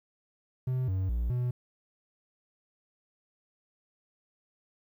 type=tone with pitch steps; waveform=triangle; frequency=128.3 / 94.2 / 58.7 / 123.6 Hz; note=C3 / F#2 / A#1 / B2; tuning=-34 / +32 / +13 / +2 cents; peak=-25 dBFS; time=0.67-1.51 s; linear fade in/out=5 ms; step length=210 ms; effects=11-bit